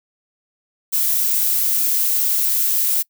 violet noise, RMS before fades -18 dBFS, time 0.92-3.03 s, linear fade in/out 20 ms, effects noise-tail reverb RT60 0.1 s tail -24 dB re dry

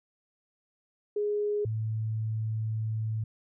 sine tone pair in turn, 415.3 / 110 Hz, G#4 / A2, 0 / 0 cents, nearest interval octave + major seventh, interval 2300 cents, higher first, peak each -26 / -28 dBFS, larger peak first, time 1.16-1.65 / 1.65-3.24 s, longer second, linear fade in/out 5 ms, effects none

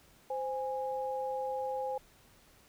sine tone pair together, 519.7 / 825 Hz, C5 / G#5, -12 / -12 cents, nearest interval minor sixth, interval 800 cents, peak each -35 / -36 dBFS, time 0.3-1.98 s, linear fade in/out 5 ms, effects pink hiss -62 dBFS RMS until 2.68 s

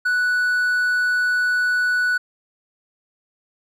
triangle tone, 1480 Hz, F#6, in tune, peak -15 dBFS, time 0.05-2.18 s, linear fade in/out 10 ms, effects none

